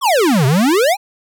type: exponential two-way sweep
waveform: square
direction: down then up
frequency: 1174.7 to 124.5 to 857 Hz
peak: -11 dBFS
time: 0.01-0.97 s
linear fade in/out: 50 ms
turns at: 0.46 s
effects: none